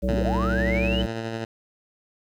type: harmonic tone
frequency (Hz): 63.1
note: B1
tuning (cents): +38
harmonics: 1 / 3 / 5 / 7 / 9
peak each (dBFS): -25 / -26 / -33 / -36 / -28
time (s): 0.02-1.07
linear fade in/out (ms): 20
type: tone with tremolo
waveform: 10% pulse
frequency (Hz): 113.3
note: A#2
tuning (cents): -49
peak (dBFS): -19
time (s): 0.08-1.45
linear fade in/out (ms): 5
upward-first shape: sine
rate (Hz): 12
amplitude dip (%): 30
type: linear sweep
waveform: sine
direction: up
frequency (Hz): 97.6 to 3051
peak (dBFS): -27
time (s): 0.09-1.02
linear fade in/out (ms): 5
effects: low-pass 5000 Hz 12 dB/octave + 9-bit